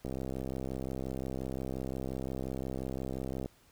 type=click train; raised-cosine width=2 ms; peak=-24 dBFS; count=225; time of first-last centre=0.05-3.459 s; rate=65.7 Hz; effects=pink hiss -64 dBFS RMS until 3.71 s